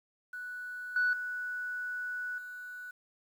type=tone with level steps; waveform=sine; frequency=1480 Hz; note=F#6; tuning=in tune; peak=-38 / -24 / -34 / -41 dBFS; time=0.33-2.91 s; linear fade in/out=5 ms; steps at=0.96 / 1.13 / 2.38 s; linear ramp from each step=2 ms; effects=tanh soft clip ceiling -22 dBFS + 10-bit